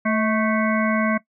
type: harmonic tone with a mistuned harmonic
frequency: 220 Hz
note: A3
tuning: in tune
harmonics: 1 / 3 / 5 / 7 / 9 / 10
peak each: -20 / -25 / -27 / -28 / -30 / -30 dBFS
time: 0.05-1.18 s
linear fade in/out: 10 ms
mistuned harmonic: 3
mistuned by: -47 cents
effects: noise-tail reverb RT60 0.1 s tail -18 dB re dry